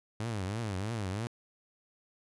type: tone with vibrato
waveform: sawtooth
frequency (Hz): 104.1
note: G#2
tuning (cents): +5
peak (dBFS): -29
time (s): 0.2-1.27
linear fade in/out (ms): 0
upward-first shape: triangle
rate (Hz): 3.1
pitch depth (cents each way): 250
effects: resampled to 24000 Hz